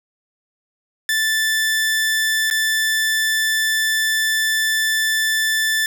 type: tone with dropouts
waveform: sawtooth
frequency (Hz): 1760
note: A6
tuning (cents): 0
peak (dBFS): -13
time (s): 1.09-5.86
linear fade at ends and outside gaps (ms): 1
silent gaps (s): 2.501-2.51
effects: none